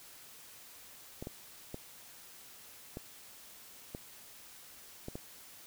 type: clicks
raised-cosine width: 2 ms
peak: -27 dBFS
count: 7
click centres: 1.225 / 1.271 / 1.744 / 2.971 / 3.949 / 5.084 / 5.155 s
effects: white hiss -54 dBFS RMS until 5.66 s